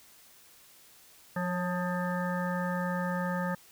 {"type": "harmonic tone with a mistuned harmonic", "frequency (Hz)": 177.7, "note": "F3", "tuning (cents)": 30, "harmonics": [1, 3, 5, 7, 9, 10], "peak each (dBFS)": [-31, -36, -38, -39, -41, -41], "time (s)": [1.36, 3.55], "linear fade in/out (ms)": 5, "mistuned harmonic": 3, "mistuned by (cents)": 31, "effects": ["white hiss -57 dBFS RMS until 3.71 s"]}